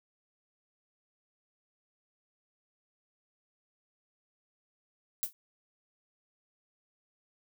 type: noise with exponential decay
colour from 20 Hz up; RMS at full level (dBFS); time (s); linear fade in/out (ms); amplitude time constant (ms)
violet; -27; 5.23-5.33; 0; 21
effects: none